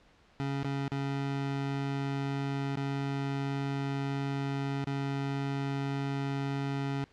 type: tone with dropouts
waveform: 25% pulse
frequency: 138.59 Hz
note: C#3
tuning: in tune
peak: -27 dBFS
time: 0.4-7.04 s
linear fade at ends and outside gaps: 0 ms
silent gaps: 0.631-0.646 / 0.88-0.919 / 2.756-2.771 / 4.844-4.87 s
effects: pink hiss -62 dBFS RMS until 7.12 s + low-pass 4000 Hz 12 dB/octave